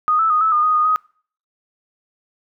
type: tone with pitch steps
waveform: sine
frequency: 1239 / 1314 / 1239 / 1305 / 1218 / 1246 / 1230 / 1256 Hz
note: D#6 / E6 / D#6 / E6 / D#6 / D#6 / D#6 / D#6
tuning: -8 / -6 / -8 / -18 / -37 / +2 / -20 / +16 cents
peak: -13 dBFS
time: 0.08-0.96 s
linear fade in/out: 0 ms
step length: 110 ms
effects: noise-tail reverb RT60 0.5 s tail -25 dB re dry